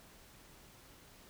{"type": "silence", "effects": ["pink hiss -59 dBFS RMS until 1.29 s"]}